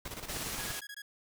pink noise with tremolo, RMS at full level -40 dBFS, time 0.05-0.72 s, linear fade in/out 5 ms, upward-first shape square, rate 17 Hz, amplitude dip 60%
white low-pass noise, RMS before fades -40 dBFS, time 0.28-0.81 s, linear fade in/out 20 ms, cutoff 11000 Hz, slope 12 dB/octave
sawtooth tone bursts, 1661.2 Hz, G#6, in tune, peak -39 dBFS, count 6, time 0.59-1.02 s, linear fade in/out 5 ms, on 55 ms, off 20 ms
effects none

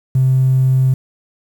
triangle tone, 130.81 Hz, C3, in tune, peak -6 dBFS, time 0.15-0.94 s, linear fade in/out 5 ms, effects tanh soft clip ceiling -7 dBFS + 7-bit

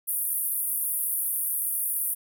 pink band-pass noise, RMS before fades -28 dBFS, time 0.07-2.15 s, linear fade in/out 20 ms, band 9500 to 16000 Hz, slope 96 dB/octave, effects none

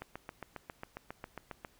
click train, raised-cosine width 0.5 ms, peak -26 dBFS, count 13, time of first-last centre 0.02-1.648 s, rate 7.37 Hz, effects pink hiss -66 dBFS RMS until 1.79 s

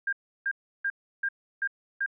sine tone bursts, 1602 Hz, G6, 37 cents sharp, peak -25 dBFS, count 6, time 0.07-2.062 s, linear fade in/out 5 ms, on 57 ms, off 330 ms, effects none

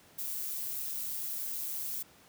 violet noise with amplitude modulation, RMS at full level -35 dBFS, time 0.18-2.03 s, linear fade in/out 10 ms, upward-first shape sine, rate 143 Hz, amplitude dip 40%, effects pink hiss -59 dBFS RMS until 2.28 s + high-pass 100 Hz 12 dB/octave

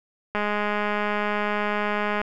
click train, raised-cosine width 0.5 ms, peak -11 dBFS, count 389, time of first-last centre 0.35-2.215 s, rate 208 Hz, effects none

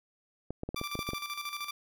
clicks, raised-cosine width 2 ms, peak -22 dBFS, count 9, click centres 0.506 / 0.634 / 0.69 / 0.745 / 0.814 / 0.954 / 0.991 / 1.09 / 1.134 s
15% pulse tone with tremolo, 1174.7 Hz, D6, in tune, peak -28 dBFS, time 0.76-1.71 s, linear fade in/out 5 ms, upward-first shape square, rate 13 Hz, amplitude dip 60%
effects none

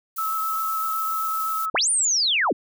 violet noise, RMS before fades -33 dBFS, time 0.16-1.66 s, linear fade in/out 10 ms
sine tone with vibrato, 1300 Hz, E6, 24 cents flat, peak -23 dBFS, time 0.18-1.7 s, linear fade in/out 5 ms, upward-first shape square, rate 7.8 Hz, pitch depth 9 cents each way
sine linear two-way sweep, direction up then down, 33.15 to 9397 to 143.2 Hz, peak -18 dBFS, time 1.74-2.53 s, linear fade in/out 10 ms, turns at 1.9 s
effects none

